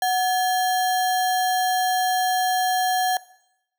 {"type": "tone with sample-and-hold", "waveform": "sine", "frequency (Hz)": 740, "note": "F#5", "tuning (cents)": 0, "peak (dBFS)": -18, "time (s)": [0.02, 3.17], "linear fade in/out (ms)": 2, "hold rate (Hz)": 2450, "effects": ["noise-tail reverb RT60 0.8 s tail -19 dB re dry"]}